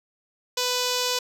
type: tone with notch filter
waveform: 5% pulse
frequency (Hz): 497.1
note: B4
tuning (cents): +11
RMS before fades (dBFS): -25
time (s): 0.57-1.19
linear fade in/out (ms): 5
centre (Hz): 1800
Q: 1.2
effects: low-pass 12000 Hz 12 dB/octave